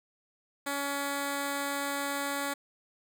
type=tone with notch filter; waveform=5% pulse; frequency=281.7 Hz; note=C#4; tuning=28 cents sharp; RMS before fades=-33 dBFS; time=0.66-2.54 s; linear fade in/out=10 ms; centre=2800 Hz; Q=1.5; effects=none